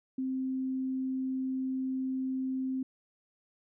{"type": "tone", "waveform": "sine", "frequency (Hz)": 261.6, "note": "C4", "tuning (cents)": 0, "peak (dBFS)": -30, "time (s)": [0.18, 2.83], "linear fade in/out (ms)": 5, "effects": []}